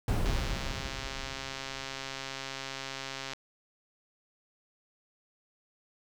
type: noise with exponential decay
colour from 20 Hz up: brown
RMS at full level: -25 dBFS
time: 0.08-2.34 s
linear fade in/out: 2 ms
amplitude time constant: 490 ms
type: click train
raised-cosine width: 0.2 ms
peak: -20 dBFS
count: 416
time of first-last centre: 0.26-3.334 s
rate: 135 Hz
effects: none